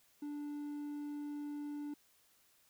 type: tone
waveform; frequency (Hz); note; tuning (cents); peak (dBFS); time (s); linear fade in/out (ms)
triangle; 292.7; D4; -6; -38; 0.22-1.94; 5
effects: white hiss -70 dBFS RMS until 2.69 s